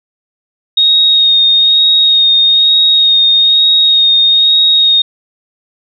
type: tone with vibrato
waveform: sine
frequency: 3729 Hz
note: A#7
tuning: in tune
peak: -5 dBFS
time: 0.77-5.02 s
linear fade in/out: 5 ms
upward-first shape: sine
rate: 1.1 Hz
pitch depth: 18 cents each way
effects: none